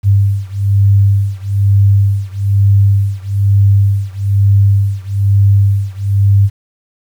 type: beating tone pair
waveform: sine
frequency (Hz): 99.2 / 100.3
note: G2 / G2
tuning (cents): +21 / +40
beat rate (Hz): 1.1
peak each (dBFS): -10 / -11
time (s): 0.03-6.5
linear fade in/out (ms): 50
effects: 7-bit